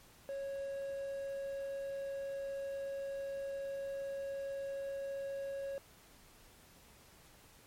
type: tone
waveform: triangle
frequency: 551 Hz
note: C#5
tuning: 11 cents flat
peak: -36 dBFS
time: 0.29-5.78 s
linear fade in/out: 0 ms
effects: pink hiss -61 dBFS RMS until 7.66 s + MP3 64 kbps